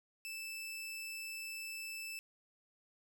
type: tone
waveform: sawtooth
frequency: 2637 Hz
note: E7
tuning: in tune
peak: -39 dBFS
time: 0.25-2.19 s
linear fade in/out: 0 ms
effects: none